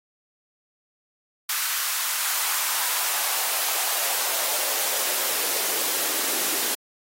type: noise with high-pass filter sweep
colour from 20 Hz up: white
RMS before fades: -25 dBFS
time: 1.49-6.75 s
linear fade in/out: 5 ms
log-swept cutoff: 1300 to 300 Hz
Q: 1.6
effects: AAC 48 kbps